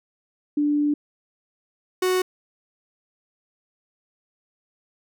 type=tone pair in turn; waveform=sine / 45% pulse; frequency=293.7 / 369 Hz; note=D4 / F#4; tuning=0 / -5 cents; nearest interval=major third; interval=395 cents; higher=second; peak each=-18 / -19 dBFS; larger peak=first; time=0.57-0.94 / 2.02-2.22 s; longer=first; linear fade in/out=5 ms; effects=none